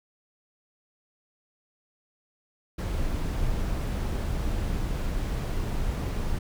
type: noise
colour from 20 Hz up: brown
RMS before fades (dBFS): -28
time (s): 2.78-6.39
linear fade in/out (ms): 10
effects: none